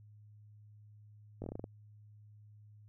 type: slowing click train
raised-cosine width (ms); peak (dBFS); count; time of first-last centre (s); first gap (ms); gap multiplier
2; -28; 8; 1.42-1.641; 20; 1.15
effects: added 105 Hz sine -55 dBFS peak until 2.88 s